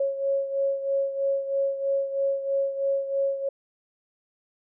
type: beating tone pair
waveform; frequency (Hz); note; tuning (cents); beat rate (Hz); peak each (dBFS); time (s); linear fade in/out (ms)
sine; 549 / 552.1; C#5 / C#5; -17 / -7; 3.1; -24 / -30; 0-3.49; 5
effects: none